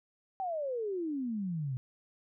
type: exponential sweep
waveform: sine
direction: down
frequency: 784 to 123.47 Hz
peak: -32 dBFS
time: 0.4-1.77 s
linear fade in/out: 0 ms
effects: none